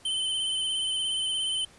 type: tone with vibrato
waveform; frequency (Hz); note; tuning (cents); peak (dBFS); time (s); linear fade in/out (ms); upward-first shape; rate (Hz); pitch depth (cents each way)
square; 3072; G7; -36; -27; 0.05-1.65; 5; sine; 17; 29
effects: pink hiss -55 dBFS RMS until 1.78 s + resampled to 24000 Hz